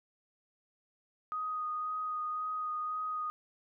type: tone with vibrato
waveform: sine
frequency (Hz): 1244.5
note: D#6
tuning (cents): 0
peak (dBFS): -33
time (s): 1.32-3.3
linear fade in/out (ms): 0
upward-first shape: sine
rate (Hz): 1.9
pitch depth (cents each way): 13
effects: none